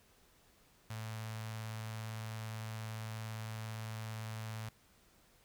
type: tone with notch filter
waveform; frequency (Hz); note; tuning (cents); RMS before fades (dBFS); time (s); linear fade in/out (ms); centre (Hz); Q
sawtooth; 110.3; A2; +5; -43; 0.9-4.69; 5; 330; 0.51
effects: pink hiss -67 dBFS RMS until 5.44 s